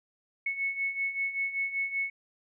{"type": "beating tone pair", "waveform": "sine", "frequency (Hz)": [2200, 2205.2], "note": ["C#7", "C#7"], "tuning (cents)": [-14, -10], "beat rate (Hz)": 5.2, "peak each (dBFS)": [-35, -30], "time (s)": [0.46, 2.1], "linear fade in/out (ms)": 5, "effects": []}